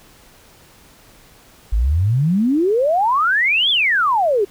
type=exponential two-way sweep; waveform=sine; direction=up then down; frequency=49 to 3534 to 378.5 Hz; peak=-13 dBFS; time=1.72-4.45 s; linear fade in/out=10 ms; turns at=3.7 s; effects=pink hiss -48 dBFS RMS until 4.5 s